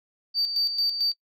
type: tone with tremolo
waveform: sine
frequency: 4621 Hz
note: D8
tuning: 29 cents flat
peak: -19 dBFS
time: 0.34-1.14 s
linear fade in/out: 50 ms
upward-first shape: square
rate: 4.5 Hz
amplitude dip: 60%
effects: noise-tail reverb RT60 0.1 s tail -25 dB re dry + tanh soft clip ceiling -18 dBFS